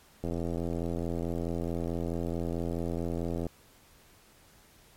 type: click train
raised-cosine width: 2 ms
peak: -20 dBFS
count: 274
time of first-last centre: 0.24-3.467 s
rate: 84.6 Hz
effects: pink hiss -59 dBFS RMS until 4.96 s + MP3 64 kbps